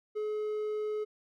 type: tone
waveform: triangle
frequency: 425.5 Hz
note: G#4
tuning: 42 cents sharp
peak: -29 dBFS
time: 0.15-1.05 s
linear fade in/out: 20 ms
effects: none